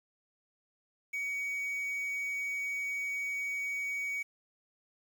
triangle tone with quantisation, 2254 Hz, C#7, 28 cents sharp, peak -31 dBFS, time 1.13-4.23 s, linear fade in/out 10 ms, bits 9, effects none

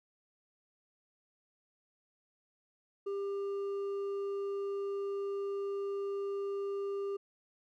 sine tone with hard clipping, 397.9 Hz, G4, 26 cents sharp, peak -35 dBFS, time 3.06-7.17 s, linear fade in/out 10 ms, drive 4 dB, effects none

